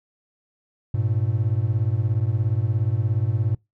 triangle beating tone pair, 102.2 / 119.2 Hz, G#2 / A#2, -27 / +39 cents, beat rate 17 Hz, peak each -20 / -21 dBFS, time 0.94-3.55 s, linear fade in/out 5 ms, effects noise-tail reverb RT60 0.2 s tail -24 dB re dry

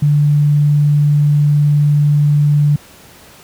sine tone, 146.83 Hz, D3, in tune, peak -8 dBFS, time 0.02-2.76 s, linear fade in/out 5 ms, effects pink hiss -41 dBFS RMS until 3.43 s + high-pass 60 Hz 12 dB/octave

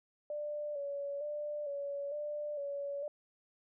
sine tone with vibrato, 579 Hz, D5, 25 cents flat, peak -36 dBFS, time 0.3-3.08 s, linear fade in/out 2 ms, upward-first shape square, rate 1.1 Hz, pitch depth 41 cents each way, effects none

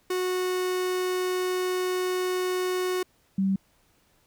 45% pulse / sine tone pair in turn, 366.8 / 192.96 Hz, F#4 / G3, -15 / -27 cents, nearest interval major seventh, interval 1112 cents, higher first, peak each -25 / -21 dBFS, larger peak second, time 0.1-3.03 / 3.38-3.56 s, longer first, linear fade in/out 5 ms, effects pink hiss -65 dBFS RMS until 4.26 s

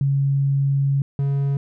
sine / triangle tone pair in turn, 138.59 / 139.38 Hz, C#3 / C#3, 0 / +10 cents, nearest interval unison, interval 10 cents, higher second, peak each -16 dBFS, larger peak neither, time 0.01-1.02 / 1.19-1.57 s, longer first, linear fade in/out 2 ms, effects none

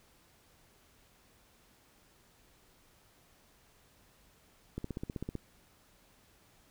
click train, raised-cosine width 3 ms, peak -24 dBFS, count 10, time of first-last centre 4.78-5.353 s, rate 15.7 Hz, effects pink hiss -65 dBFS RMS until 6.7 s

